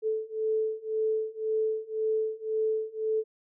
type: beating tone pair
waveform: sine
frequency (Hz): 436.6 / 438.5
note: A4 / A4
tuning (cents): -13 / -6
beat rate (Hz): 1.9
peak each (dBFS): -30 / -29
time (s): 0.02-3.24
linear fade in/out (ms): 50
effects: none